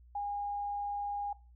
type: tone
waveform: sine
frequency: 815 Hz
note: G#5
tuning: 33 cents flat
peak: -33 dBFS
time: 0.15-1.33 s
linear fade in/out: 5 ms
effects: noise-tail reverb RT60 0.3 s tail -19 dB re dry + added 60 Hz sine -55 dBFS peak until 1.55 s